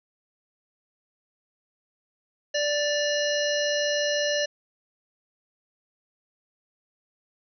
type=harmonic tone with a mistuned harmonic; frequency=587.3 Hz; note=D5; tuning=in tune; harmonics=1 / 3 / 5 / 7 / 9 / 10; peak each=-25 / -30 / -32 / -33 / -35 / -35 dBFS; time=2.54-4.46 s; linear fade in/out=10 ms; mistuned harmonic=5; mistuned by=-44 cents; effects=none